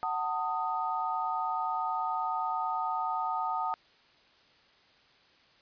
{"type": "chord", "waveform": "sine", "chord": "D# diminished", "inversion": "first", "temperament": "just", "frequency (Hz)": [746.7, 896, 1244.5], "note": ["F#5", "A5", "D#6"], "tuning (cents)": [16, 31, 0], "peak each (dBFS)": [-34, -33, -33], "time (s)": [0.03, 3.74], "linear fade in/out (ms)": 0, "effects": ["white hiss -62 dBFS RMS until 5.61 s", "resampled to 11025 Hz"]}